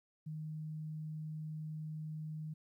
sine tone, 155.2 Hz, D#3, 4 cents flat, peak -40 dBFS, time 0.26-2.54 s, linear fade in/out 10 ms, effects 13-bit

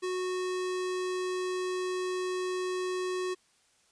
square tone, 367.4 Hz, F#4, 12 cents flat, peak -31 dBFS, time 0.02-3.35 s, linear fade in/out 20 ms, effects white hiss -67 dBFS RMS until 3.91 s + resampled to 22050 Hz

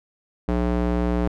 square tone with band-pass filter, 59.9 Hz, A#1, 48 cents sharp, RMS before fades -22 dBFS, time 0.48-1.28 s, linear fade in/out 5 ms, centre 360 Hz, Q 0.58, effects none

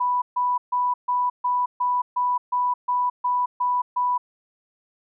sine tone bursts, 987.8 Hz, B5, in tune, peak -19 dBFS, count 12, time 0-4.18 s, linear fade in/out 10 ms, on 220 ms, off 140 ms, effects none

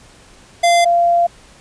square / sine tone pair in turn, 690 / 690 Hz, F5 / F5, -21 / -21 cents, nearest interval unison, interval 0 cents, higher neither, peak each -10 dBFS, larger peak neither, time 0.63-0.85 / 0.85-1.27 s, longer second, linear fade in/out 10 ms, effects pink hiss -45 dBFS RMS until 1.6 s + resampled to 22050 Hz

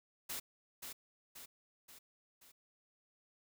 white noise with echo, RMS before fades -42 dBFS, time 0.29-0.4 s, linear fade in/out 10 ms, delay 530 ms, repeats 4, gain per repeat -5 dB, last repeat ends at 2.52 s, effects none

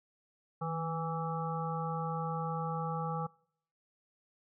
harmonic tone with a mistuned harmonic, 164.7 Hz, E3, 1 cent flat, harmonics 1 / 3 / 5 / 7 / 8, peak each -36 / -41 / -39 / -41 / -44 dBFS, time 0.61-3.27 s, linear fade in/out 10 ms, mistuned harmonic 1, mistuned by -55 cents, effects noise-tail reverb RT60 0.7 s tail -26 dB re dry

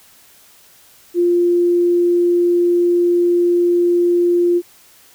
sine tone, 349.2 Hz, F4, in tune, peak -11 dBFS, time 1.14-4.62 s, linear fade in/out 50 ms, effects white hiss -48 dBFS RMS until 5.14 s

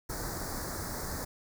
pink band-stop noise, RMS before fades -37 dBFS, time 0.09-1.25 s, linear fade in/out 10 ms, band 1900 to 4400 Hz, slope 48 dB/octave, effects none

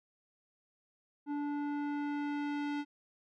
square tone with low-pass filter sweep, 290.5 Hz, D4, 19 cents flat, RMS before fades -36 dBFS, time 1.26-2.85 s, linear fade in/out 50 ms, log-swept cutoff 1000 to 3400 Hz, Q 0.86, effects none

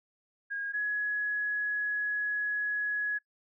sine tone pair in turn, 1634 / 1680.9 Hz, G#6 / G#6, -29 / +20 cents, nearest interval unison, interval 49 cents, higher second, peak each -32 / -28 dBFS, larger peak second, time 0.5-0.73 / 0.73-3.19 s, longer second, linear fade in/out 20 ms, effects noise-tail reverb RT60 0.1 s tail -25 dB re dry

